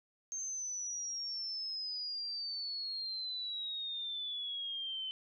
sine exponential sweep, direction down, 6380 to 3049 Hz, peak -37 dBFS, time 0.32-5.11 s, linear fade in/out 0 ms, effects none

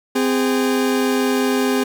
40% pulse tone pair together, 258.3 / 410 Hz, C4 / G#4, -22 / -22 cents, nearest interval minor sixth, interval 800 cents, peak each -17 / -19 dBFS, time 0.15-1.84 s, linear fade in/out 10 ms, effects none

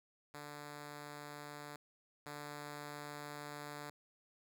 5% pulse tone pair in turn, 146.83 / 146.83 Hz, D3 / D3, 0 / 0 cents, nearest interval unison, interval 0 cents, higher neither, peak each -36 / -34 dBFS, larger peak second, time 0.34-1.76 / 2.26-3.9 s, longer second, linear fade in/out 2 ms, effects none

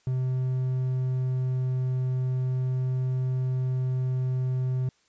triangle tone, 128.6 Hz, C3, 30 cents flat, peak -22 dBFS, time 0.07-4.89 s, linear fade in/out 2 ms, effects white hiss -66 dBFS RMS until 5.08 s + resampled to 16000 Hz

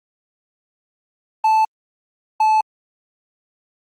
triangle tone pair in turn, 876 / 868.4 Hz, A5 / A5, -8 / -23 cents, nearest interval unison, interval 15 cents, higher first, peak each -10 dBFS, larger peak neither, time 1.44-1.65 / 2.4-2.61 s, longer neither, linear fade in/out 5 ms, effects Opus 24 kbps

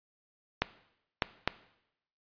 clicks, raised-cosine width 0.3 ms, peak -9 dBFS, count 3, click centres 0.62 / 1.222 / 1.476 s, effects noise-tail reverb RT60 0.8 s tail -17 dB re dry + resampled to 11025 Hz

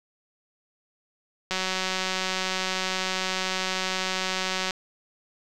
click train, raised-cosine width 0.2 ms, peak -10 dBFS, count 599, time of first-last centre 1.51-4.708 s, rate 187 Hz, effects none

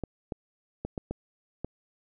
clicks, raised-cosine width 2 ms, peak -19 dBFS, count 6, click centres 0.037 / 0.322 / 0.85 / 0.978 / 1.11 / 1.646 s, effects none

